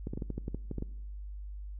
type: clicks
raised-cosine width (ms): 3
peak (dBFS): -23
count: 11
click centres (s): 0.071 / 0.135 / 0.175 / 0.222 / 0.303 / 0.38 / 0.481 / 0.546 / 0.713 / 0.783 / 0.824
effects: noise-tail reverb RT60 1.0 s tail -21 dB re dry + added 50 Hz sine -39 dBFS peak until 1.79 s